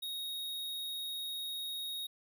square tone, 3755 Hz, A#7, 12 cents sharp, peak -38 dBFS, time 0.02-2.07 s, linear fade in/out 10 ms, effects none

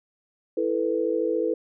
sine chord, E suspended fourth, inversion none, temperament equal, 329.6 / 440 / 493.9 Hz, E4 / A4 / B4, 0 / 0 / 0 cents, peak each -27 / -26 / -26 dBFS, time 0.57-1.54 s, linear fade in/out 5 ms, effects none

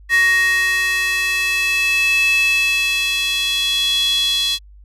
square tone with high-pass filter sweep, 373.5 Hz, F#4, 16 cents sharp, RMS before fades -17 dBFS, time 0.09-4.59 s, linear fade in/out 50 ms, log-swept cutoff 1900 to 3600 Hz, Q 7.1, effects added 50 Hz sine -40 dBFS peak until 4.84 s + resampled to 32000 Hz

